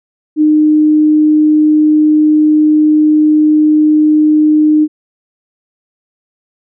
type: tone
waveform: sine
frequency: 305.4 Hz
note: D#4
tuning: 32 cents flat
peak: -5 dBFS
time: 0.36-4.88 s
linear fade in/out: 50 ms
effects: none